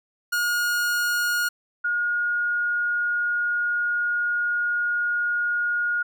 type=tone pair in turn; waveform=45% pulse / sine; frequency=1434 / 1434 Hz; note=F6 / F6; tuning=+45 / +45 cents; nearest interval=unison; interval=0 cents; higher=neither; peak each=-21 dBFS; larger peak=neither; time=0.32-1.49 / 1.84-6.03 s; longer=second; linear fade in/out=10 ms; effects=none